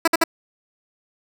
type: tone bursts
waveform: 10% pulse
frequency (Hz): 329.6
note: E4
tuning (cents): 0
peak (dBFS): -5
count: 3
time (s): 0.05-0.239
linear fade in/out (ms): 5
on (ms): 27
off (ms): 54
effects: none